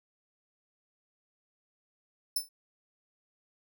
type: tone with exponential decay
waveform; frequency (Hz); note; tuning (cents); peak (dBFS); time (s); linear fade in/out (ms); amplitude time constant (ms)
15% pulse; 5290; E8; +5; -19; 2.36-2.49; 5; 28
effects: none